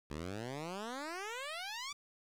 10% pulse exponential sweep, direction up, 70 to 1190 Hz, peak -32 dBFS, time 0.1-1.93 s, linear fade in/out 10 ms, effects low-pass 9000 Hz 12 dB/octave + 10-bit

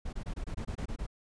brown noise bursts, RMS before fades -36 dBFS, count 10, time 0.05-1.066 s, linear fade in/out 10 ms, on 80 ms, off 24 ms, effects resampled to 22050 Hz

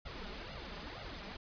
pink noise with flanger, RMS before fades -45 dBFS, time 0.05-1.37 s, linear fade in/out 10 ms, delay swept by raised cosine 1.4 to 5 ms, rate 2.1 Hz, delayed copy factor +0.75, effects resampled to 11025 Hz

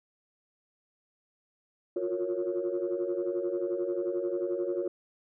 sine chord, Gb major seventh, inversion third, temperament equal with one note detuned, 349.2 / 360.5 / 466.2 / 554.4 Hz, F4 / Gb4 / Bb4 / Db5, 0 / -45 / 0 / 0 cents, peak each -34 / -31 / -36 / -34 dBFS, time 1.96-4.88 s, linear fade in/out 5 ms, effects tanh soft clip ceiling -21 dBFS

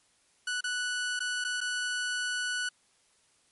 sawtooth tone with dropouts, 1480 Hz, F#6, in tune, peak -26 dBFS, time 0.47-2.69 s, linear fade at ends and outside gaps 5 ms, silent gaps 0.608-0.64 / 1.193-1.203 / 1.442-1.447 / 1.606-1.612 s, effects white hiss -67 dBFS RMS until 3.51 s + MP3 48 kbps

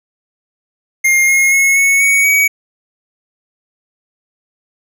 square tone with pitch steps, 2124 / 2151 / 2179 / 2207 / 2235 / 2263 Hz, C7 / C7 / C#7 / C#7 / C#7 / C#7, +25 / +47 / -30 / -8 / +14 / +35 cents, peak -9 dBFS, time 1.04-2.48 s, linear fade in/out 10 ms, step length 240 ms, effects none

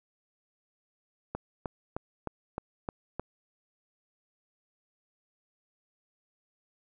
click train, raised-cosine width 1 ms, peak -19 dBFS, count 7, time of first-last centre 1.35-3.196 s, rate 3.25 Hz, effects none

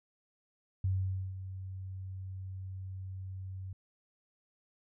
sine tone with ADSR envelope, 94.5 Hz, F#2, 37 cents sharp, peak -27 dBFS, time 0.84-3.73 s, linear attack 4 ms, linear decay 490 ms, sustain -12 dB, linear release 4 ms, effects none

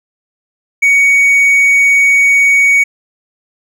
triangle tone, 2241 Hz, C#7, 18 cents sharp, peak -4 dBFS, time 0.82-2.84 s, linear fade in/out 10 ms, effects none

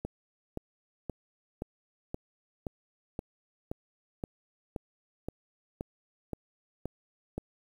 click train, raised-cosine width 2 ms, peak -21 dBFS, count 15, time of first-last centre 0.05-7.38 s, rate 1.91 Hz, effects 9-bit

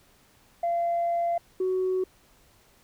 sine tone pair in turn, 686 / 372.3 Hz, F5 / F#4, -31 / +11 cents, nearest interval major seventh, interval 1058 cents, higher first, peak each -22 dBFS, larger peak neither, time 0.63-1.38 / 1.6-2.04 s, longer first, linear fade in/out 5 ms, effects tanh soft clip ceiling -20 dBFS + pink hiss -60 dBFS RMS until 2.83 s

